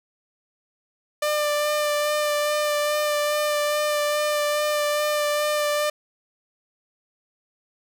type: tone with vibrato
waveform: sawtooth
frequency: 595 Hz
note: D5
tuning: 22 cents sharp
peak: -17 dBFS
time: 1.22-5.9 s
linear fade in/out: 5 ms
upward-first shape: sine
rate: 2.4 Hz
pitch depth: 15 cents each way
effects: none